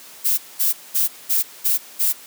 violet noise bursts, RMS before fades -18 dBFS, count 6, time 0.24-2.13 s, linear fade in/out 20 ms, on 140 ms, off 210 ms, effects white hiss -42 dBFS RMS until 2.26 s + high-pass 200 Hz 12 dB/octave

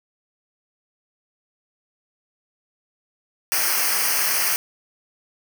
white noise with comb filter, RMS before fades -21 dBFS, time 3.52-4.56 s, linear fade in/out 0 ms, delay 0.27 ms, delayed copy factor -0.85, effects none

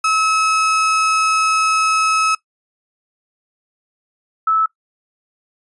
35% pulse / sine tone pair in turn, 1290 / 1306.5 Hz, E6 / E6, -38 / -16 cents, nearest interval unison, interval 22 cents, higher second, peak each -12 dBFS, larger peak neither, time 0.04-2.35 / 4.47-4.66 s, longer first, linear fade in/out 5 ms, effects noise-tail reverb RT60 0.1 s tail -20 dB re dry + resampled to 24000 Hz

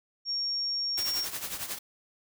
sine tone, 5540 Hz, F8, 15 cents flat, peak -28 dBFS, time 0.25-1.27 s, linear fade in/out 50 ms
white noise with tremolo, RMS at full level -33 dBFS, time 0.97-1.79 s, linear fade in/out 10 ms, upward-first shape triangle, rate 11 Hz, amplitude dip 75%
effects none

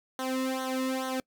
sawtooth tone with flanger, 260.7 Hz, C4, 6 cents flat, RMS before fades -31 dBFS, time 0.19-1.2 s, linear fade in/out 0 ms, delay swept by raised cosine 0.4 to 1.33 ms, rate 2.3 Hz, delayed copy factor -1, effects noise-tail reverb RT60 0.1 s tail -25 dB re dry

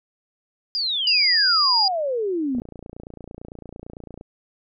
sine exponential sweep, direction down, 4978 to 231.8 Hz, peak -21 dBFS, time 0.75-2.6 s, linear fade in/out 0 ms
sine tone, 4859 Hz, D#8, 42 cents flat, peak -16 dBFS, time 1.07-1.88 s, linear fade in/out 2 ms
click train, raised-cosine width 2 ms, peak -24 dBFS, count 49, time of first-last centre 2.55-4.211 s, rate 28.9 Hz
effects none

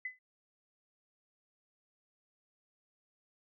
sine tone with exponential decay, 2016 Hz, B6, 35 cents sharp, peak -33 dBFS, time 0.05-0.19 s, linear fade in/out 5 ms, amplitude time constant 30 ms, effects none

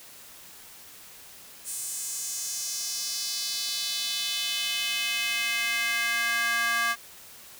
square tone with high-pass filter sweep, 233.1 Hz, A#3, in tune, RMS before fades -29 dBFS, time 1.64-6.96 s, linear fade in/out 50 ms, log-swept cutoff 8500 to 1400 Hz, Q 2.5, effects white hiss -48 dBFS RMS until 7.59 s

